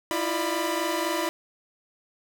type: tone cluster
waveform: sawtooth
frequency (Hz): 323.8 / 347.8 / 596 / 988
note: E4 / F4 / D5 / B5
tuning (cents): -31 / -7 / +25 / 0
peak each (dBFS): -27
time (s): 0.11-1.29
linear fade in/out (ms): 0
effects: none